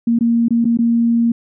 sine tone with dropouts, 233.1 Hz, A#3, in tune, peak -11 dBFS, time 0.07-1.32 s, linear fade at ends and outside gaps 5 ms, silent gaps 0.189-0.208 / 0.484-0.506 / 0.645-0.652 / 0.773-0.788 s, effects none

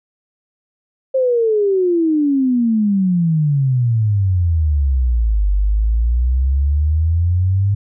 sine exponential two-way sweep, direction down then up, 535 to 48.23 to 102 Hz, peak -12 dBFS, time 1.14-7.75 s, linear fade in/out 10 ms, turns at 5.51 s, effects none

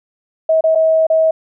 sine tone with dropouts, 641 Hz, E5, 49 cents flat, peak -9 dBFS, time 0.49-1.31 s, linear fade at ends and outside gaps 5 ms, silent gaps 0.609-0.639 / 0.75-0.755 / 1.068-1.1 s, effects none

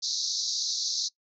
pink band-pass noise, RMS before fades -30 dBFS, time 0.02-1.09 s, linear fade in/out 20 ms, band 3900 to 6400 Hz, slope 96 dB/octave, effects noise-tail reverb RT60 0.1 s tail -22 dB re dry

